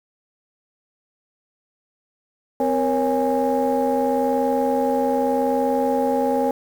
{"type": "tone cluster", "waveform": "sine", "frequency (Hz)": [258.7, 470.1, 551, 822], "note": ["C4", "A#4", "C#5", "G#5"], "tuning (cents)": [-19, 15, -11, -18], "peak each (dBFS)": -22, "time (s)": [2.6, 6.51], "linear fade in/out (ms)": 2, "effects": ["tanh soft clip ceiling -11 dBFS", "7-bit"]}